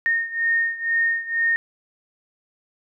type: beating tone pair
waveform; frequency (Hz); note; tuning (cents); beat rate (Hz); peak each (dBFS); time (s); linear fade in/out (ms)
sine; 1839 / 1841.1; A#6 / A#6; -24 / -22; 2.1; -21 / -24; 0.06-1.56; 0
effects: none